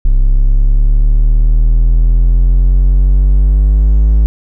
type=exponential sweep; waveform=triangle; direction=up; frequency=32.79 to 53.6 Hz; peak=-3 dBFS; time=0.05-4.26 s; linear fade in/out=0 ms; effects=none